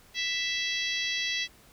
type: harmonic tone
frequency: 660 Hz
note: E5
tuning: 2 cents sharp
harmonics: 3 / 4 / 5 / 6 / 7 / 8 / 9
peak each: -33 / -35 / -33 / -36 / -39 / -42 / -41 dBFS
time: 0.14-1.48 s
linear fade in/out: 50 ms
effects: pink hiss -57 dBFS RMS until 1.72 s